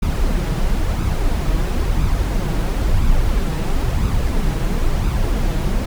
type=noise with flanger; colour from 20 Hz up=brown; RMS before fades=-17 dBFS; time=0.02-5.86 s; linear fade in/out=10 ms; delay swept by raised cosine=0.79 to 6.29 ms; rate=0.99 Hz; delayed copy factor=+0.5; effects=none